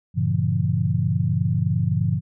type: chord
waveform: sine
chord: G diminished seventh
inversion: none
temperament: just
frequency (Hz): 98 / 117.6 / 141.12 / 169.34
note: G2 / Bb2 / Db3 / Fb3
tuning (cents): 0 / +16 / +31 / +47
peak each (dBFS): -24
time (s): 0.14-2.21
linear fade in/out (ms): 50
effects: none